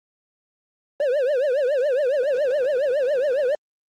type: tone with vibrato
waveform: triangle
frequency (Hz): 543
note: C#5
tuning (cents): -36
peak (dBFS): -16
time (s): 1-3.55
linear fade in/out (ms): 2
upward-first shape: triangle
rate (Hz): 7.2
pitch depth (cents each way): 230
effects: Opus 24 kbps